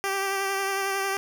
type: tone with vibrato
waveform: 10% pulse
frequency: 391 Hz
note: G4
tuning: 4 cents flat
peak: -17 dBFS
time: 0.04-1.17 s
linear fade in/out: 0 ms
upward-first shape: triangle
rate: 11 Hz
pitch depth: 25 cents each way
effects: none